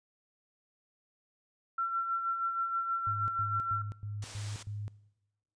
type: tone with tremolo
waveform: sine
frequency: 1355 Hz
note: E6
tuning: 47 cents sharp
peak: -28 dBFS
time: 1.78-3.82 s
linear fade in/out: 5 ms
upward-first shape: sine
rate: 6.3 Hz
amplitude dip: 50%
type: tone bursts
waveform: sine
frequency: 103.83 Hz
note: G#2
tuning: in tune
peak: -36 dBFS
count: 6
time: 3.07-4.88 s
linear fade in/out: 0 ms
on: 210 ms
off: 110 ms
type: low-pass noise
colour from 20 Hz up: white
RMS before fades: -48 dBFS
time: 4.22-4.63 s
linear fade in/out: 5 ms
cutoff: 8400 Hz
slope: 24 dB/octave
effects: noise-tail reverb RT60 1.0 s tail -21 dB re dry + resampled to 22050 Hz